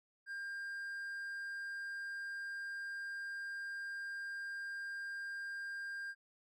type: tone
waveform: triangle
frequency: 1600 Hz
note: G6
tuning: 35 cents sharp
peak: -39 dBFS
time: 0.26-6.15 s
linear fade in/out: 50 ms
effects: none